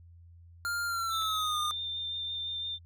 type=tone with pitch glide; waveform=square; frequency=1400 to 1218.8 Hz; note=F6 to D#6; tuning=+4 to -36 cents; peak=-31 dBFS; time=0.65-1.71 s; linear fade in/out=0 ms; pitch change=-240 cents; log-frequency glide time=0.86-1.59 s
type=tone with vibrato; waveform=sine; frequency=3598 Hz; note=A7; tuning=38 cents sharp; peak=-33 dBFS; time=1.1-2.79 s; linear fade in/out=50 ms; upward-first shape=sine; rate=5.9 Hz; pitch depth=12 cents each way
type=clicks; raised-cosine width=0.3 ms; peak=-36 dBFS; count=2; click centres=1.22 / 1.223 s
effects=added 85 Hz sine -51 dBFS peak until 2.85 s